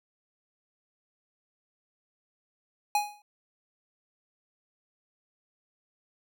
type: tone with exponential decay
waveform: square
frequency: 830.6 Hz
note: G#5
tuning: in tune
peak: -21 dBFS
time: 2.95-3.22 s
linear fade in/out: 2 ms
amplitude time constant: 57 ms
effects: none